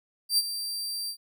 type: tone with ADSR envelope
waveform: sawtooth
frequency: 4699 Hz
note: D8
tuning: in tune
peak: -16 dBFS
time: 0.29-1.17 s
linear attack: 89 ms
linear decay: 38 ms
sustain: -12 dB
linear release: 80 ms
effects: none